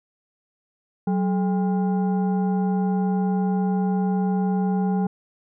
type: tone with frequency modulation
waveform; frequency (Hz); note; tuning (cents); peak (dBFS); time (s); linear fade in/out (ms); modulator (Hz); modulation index
sine; 187.2; F#3; +20; -19; 1.07-5.07; 5; 615; 0.6
effects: none